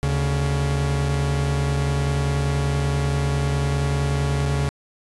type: tone pair together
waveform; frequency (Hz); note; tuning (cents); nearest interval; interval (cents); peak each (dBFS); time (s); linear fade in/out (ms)
45% pulse; 75 / 139.71; D2 / C#3; +37 / +14; major seventh; 1077; -24 / -21; 0.03-4.69; 0
effects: resampled to 24000 Hz